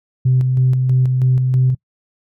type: tone with tremolo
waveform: sine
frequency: 128.5 Hz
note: C3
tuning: 31 cents flat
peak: -9 dBFS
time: 0.25-1.75 s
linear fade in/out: 10 ms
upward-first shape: square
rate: 3.1 Hz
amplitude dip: 35%
effects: noise-tail reverb RT60 0.1 s tail -25 dB re dry + tanh soft clip ceiling -6 dBFS

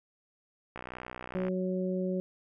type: click train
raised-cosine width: 0.5 ms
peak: -25 dBFS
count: 46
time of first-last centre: 0.76-1.483 s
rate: 62.2 Hz
type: harmonic tone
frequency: 185 Hz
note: F#3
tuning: in tune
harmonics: 1 / 2 / 3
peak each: -31 / -34 / -36 dBFS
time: 1.35-2.2 s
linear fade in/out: 0 ms
effects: none

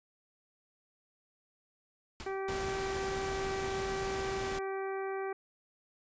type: noise with exponential decay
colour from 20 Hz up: pink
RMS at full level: -41 dBFS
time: 2.2-2.46 s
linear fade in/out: 0 ms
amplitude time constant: 56 ms
type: harmonic tone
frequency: 387 Hz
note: G4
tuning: 22 cents flat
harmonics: 1 / 2 / 3 / 4 / 5 / 6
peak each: -35 / -41 / -45 / -47 / -49 / -51 dBFS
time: 2.26-5.33 s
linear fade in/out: 5 ms
type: noise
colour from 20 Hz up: pink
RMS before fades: -40 dBFS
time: 2.48-4.59 s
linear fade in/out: 5 ms
effects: resampled to 16000 Hz

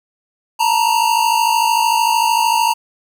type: tone pair together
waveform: square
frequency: 896.7 / 950 Hz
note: A5 / A#5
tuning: +33 / +33 cents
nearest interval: minor second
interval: 100 cents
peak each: -16 dBFS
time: 0.59-2.74 s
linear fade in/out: 20 ms
effects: none

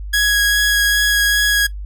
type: tone with vibrato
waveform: sawtooth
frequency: 1661.2 Hz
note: G#6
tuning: in tune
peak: -9 dBFS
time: 0.13-1.67 s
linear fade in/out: 10 ms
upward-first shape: sine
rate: 2.5 Hz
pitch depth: 9 cents each way
effects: noise-tail reverb RT60 0.1 s tail -17 dB re dry + added 50 Hz sine -25 dBFS peak until 1.85 s

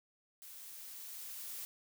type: noise with level ramp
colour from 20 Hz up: blue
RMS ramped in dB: -52 to -44 dBFS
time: 0.42-1.65 s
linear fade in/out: 0 ms
effects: none

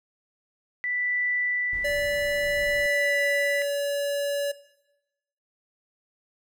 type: tone with tremolo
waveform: sine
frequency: 1975.5 Hz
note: B6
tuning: in tune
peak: -24 dBFS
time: 0.84-3.62 s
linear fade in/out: 0 ms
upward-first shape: sine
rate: 0.56 Hz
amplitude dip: 45%
type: noise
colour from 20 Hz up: brown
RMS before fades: -42 dBFS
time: 1.73-2.86 s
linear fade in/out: 2 ms
type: tone with pitch glide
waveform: square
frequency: 580 to 570 Hz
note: D5 to C#5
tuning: -22 to +48 cents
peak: -26 dBFS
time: 1.84-4.52 s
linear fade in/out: 10 ms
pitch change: -30 cents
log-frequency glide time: 2.79-3.21 s
effects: noise-tail reverb RT60 0.9 s tail -17 dB re dry

